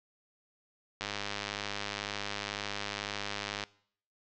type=click train; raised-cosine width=0.2 ms; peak=-17 dBFS; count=269; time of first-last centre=1.01-3.637 s; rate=102 Hz; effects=noise-tail reverb RT60 0.6 s tail -22 dB re dry + low-pass 6000 Hz 12 dB/octave